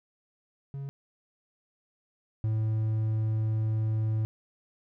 triangle tone pair in turn, 138.4 / 109.53 Hz, C#3 / A2, -2 / -7 cents, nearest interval major third, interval 405 cents, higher first, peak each -32 / -23 dBFS, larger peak second, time 0.74-0.89 / 2.44-4.25 s, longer second, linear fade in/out 0 ms, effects none

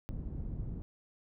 pink low-pass noise, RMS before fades -39 dBFS, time 0.09-0.82 s, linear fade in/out 0 ms, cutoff 190 Hz, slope 12 dB/octave, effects none

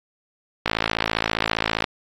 click train, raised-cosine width 0.3 ms, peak -3 dBFS, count 66, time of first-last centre 0.66-1.842 s, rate 55 Hz, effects AAC 64 kbps

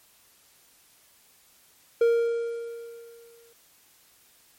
triangle tone with exponential decay, 466.2 Hz, A#4, in tune, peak -14 dBFS, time 2.01-3.53 s, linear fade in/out 5 ms, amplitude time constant 330 ms, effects white hiss -59 dBFS RMS until 4.58 s + MP3 64 kbps

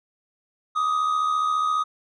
triangle tone pair together, 1176.4 / 1251 Hz, D6 / D#6, +3 / +9 cents, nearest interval minor second, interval 106 cents, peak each -27 / -19 dBFS, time 0.75-1.84 s, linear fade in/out 20 ms, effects resampled to 22050 Hz

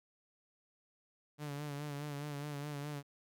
sawtooth tone with vibrato, 145.5 Hz, D3, 16 cents flat, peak -36 dBFS, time 1.38-3.03 s, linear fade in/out 50 ms, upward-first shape sine, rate 4.8 Hz, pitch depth 48 cents each way, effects none

